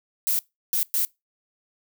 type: noise bursts at uneven times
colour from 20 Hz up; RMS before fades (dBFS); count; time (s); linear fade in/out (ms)
violet; -23; 3; 0.27-0.39 / 0.73-0.83 / 0.94-1.05; 0
effects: noise-tail reverb RT60 0.2 s tail -23 dB re dry